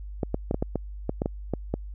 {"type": "clicks", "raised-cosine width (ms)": 2, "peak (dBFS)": -12, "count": 11, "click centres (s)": [0.232, 0.344, 0.511, 0.544, 0.625, 0.757, 1.094, 1.219, 1.259, 1.537, 1.74], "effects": ["added 50 Hz sine -35 dBFS peak until 1.94 s"]}